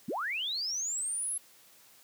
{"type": "linear sweep", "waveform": "sine", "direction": "up", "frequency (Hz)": [155.56, 11175], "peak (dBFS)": -31, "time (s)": [0.08, 1.38], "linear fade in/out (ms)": 5, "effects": ["white hiss -59 dBFS RMS until 2.03 s", "high-pass 100 Hz 12 dB/octave"]}